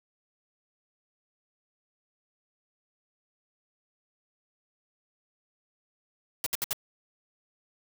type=noise bursts; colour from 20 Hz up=white; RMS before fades=-29 dBFS; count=4; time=6.44-6.731 s; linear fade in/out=2 ms; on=24 ms; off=65 ms; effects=none